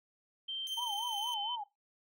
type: tone with pitch glide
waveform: sine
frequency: 3136 to 3070 Hz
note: G7 to G7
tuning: 0 to -37 cents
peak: -36 dBFS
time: 0.48-1.56 s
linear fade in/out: 10 ms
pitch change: -37 cents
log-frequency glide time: 0.6-1.23 s
type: tone with tremolo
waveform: sawtooth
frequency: 3136 Hz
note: G7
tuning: in tune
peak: -38 dBFS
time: 0.67-1.34 s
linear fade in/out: 0 ms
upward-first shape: square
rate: 20 Hz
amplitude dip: 40%
type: tone with vibrato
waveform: sine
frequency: 888 Hz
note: A5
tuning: 16 cents sharp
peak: -37 dBFS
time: 0.77-1.64 s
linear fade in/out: 10 ms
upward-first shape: sine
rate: 4.3 Hz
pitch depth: 170 cents each way
effects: noise-tail reverb RT60 0.2 s tail -19 dB re dry